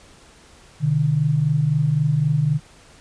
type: tone pair together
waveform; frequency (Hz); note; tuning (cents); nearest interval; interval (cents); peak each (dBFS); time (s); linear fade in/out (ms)
sine; 127.4 / 151.25; C3 / D#3; -46 / -49; minor third; 297; -22 / -17; 0.8-2.6; 50
effects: pink hiss -49 dBFS RMS until 3 s + resampled to 22050 Hz